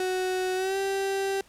35% pulse tone with pitch glide, 370.6 to 390.4 Hz, F#4 to G4, +3 to -7 cents, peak -24 dBFS, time 0-1.41 s, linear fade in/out 2 ms, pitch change +90 cents, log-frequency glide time 0.55-0.77 s, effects pink hiss -57 dBFS RMS until 1.48 s + low-pass 12000 Hz 12 dB/octave

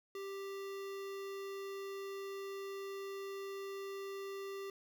square tone with notch filter, 392.8 Hz, G4, 4 cents sharp, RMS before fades -44 dBFS, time 0.15-4.7 s, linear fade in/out 2 ms, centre 8500 Hz, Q 1.9, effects none

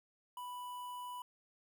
square tone with notch filter, 987.8 Hz, B5, in tune, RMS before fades -45 dBFS, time 0.37-1.22 s, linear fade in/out 2 ms, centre 5300 Hz, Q 0.72, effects none

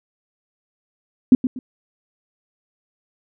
sine tone with echo, 254 Hz, B3, 49 cents sharp, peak -5 dBFS, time 1.32-1.35 s, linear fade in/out 2 ms, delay 120 ms, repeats 2, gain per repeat -11 dB, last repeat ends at 1.59 s, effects none

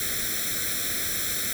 white noise with comb filter, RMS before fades -28 dBFS, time 0-1.53 s, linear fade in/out 2 ms, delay 0.53 ms, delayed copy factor +0.95, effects none

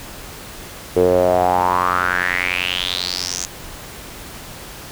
sawtooth tone with band-pass filter sweep, 90.2 Hz, F#2, 44 cents flat, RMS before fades -18 dBFS, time 0.96-3.46 s, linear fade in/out 10 ms, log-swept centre 430 to 6700 Hz, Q 5.8, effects pink hiss -35 dBFS RMS until 4.91 s

